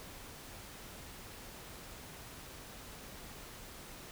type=silence; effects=pink hiss -50 dBFS RMS until 4.11 s